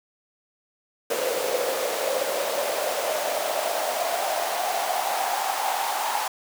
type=noise with high-pass filter sweep; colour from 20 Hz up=pink; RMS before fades=-26 dBFS; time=1.1-6.28 s; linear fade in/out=5 ms; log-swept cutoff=490 to 840 Hz; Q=6.5; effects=none